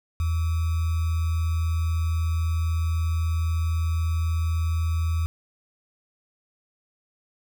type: tone with sample-and-hold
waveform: sine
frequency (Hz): 81.9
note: E2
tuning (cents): -11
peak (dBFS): -21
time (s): 0.2-5.26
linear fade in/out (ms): 0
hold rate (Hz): 1225
effects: none